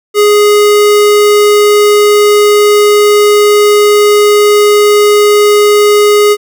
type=tone; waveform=square; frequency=415.3 Hz; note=G#4; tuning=in tune; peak=-4 dBFS; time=0.14-6.37 s; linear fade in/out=50 ms; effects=none